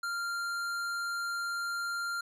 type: tone with tanh clipping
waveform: sine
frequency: 1391 Hz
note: F6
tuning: 7 cents flat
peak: -34 dBFS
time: 0.03-2.21 s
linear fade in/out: 5 ms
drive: 16 dB
effects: none